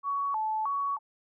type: tone with vibrato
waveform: sine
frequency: 987.8 Hz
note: B5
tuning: in tune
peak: -27 dBFS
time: 0.03-0.99 s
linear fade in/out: 50 ms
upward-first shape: square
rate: 1.6 Hz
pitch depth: 220 cents each way
effects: none